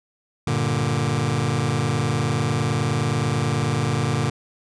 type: chord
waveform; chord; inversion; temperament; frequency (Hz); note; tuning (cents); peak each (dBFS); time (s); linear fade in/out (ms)
sawtooth; G minor; none; just; 98 / 117.6 / 147; G2 / Bb2 / D3; 0 / +16 / +2; -24 / -19 / -19; 0.47-4.3; 5
effects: resampled to 22050 Hz